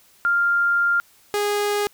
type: tone pair in turn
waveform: sine / sawtooth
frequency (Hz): 1396.9 / 412.2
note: F6 / G#4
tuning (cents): 0 / -13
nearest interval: octave + major sixth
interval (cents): 2113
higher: first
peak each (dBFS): -16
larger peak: neither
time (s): 0.25-1 / 1.34-1.87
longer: first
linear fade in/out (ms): 0
effects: white hiss -55 dBFS RMS until 1.93 s